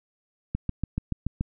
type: click train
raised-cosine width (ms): 5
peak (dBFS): -14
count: 7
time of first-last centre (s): 0.55-1.41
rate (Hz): 6.98
effects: none